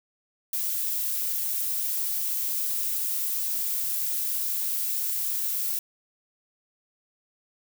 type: noise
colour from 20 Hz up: violet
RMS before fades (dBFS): -28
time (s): 0.53-5.79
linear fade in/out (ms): 2
effects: none